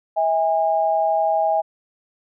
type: tone pair together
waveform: sine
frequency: 647 / 815.2 Hz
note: E5 / G#5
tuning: -32 / -32 cents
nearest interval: major third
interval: 400 cents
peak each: -19 dBFS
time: 0.16-1.62 s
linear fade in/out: 20 ms
effects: none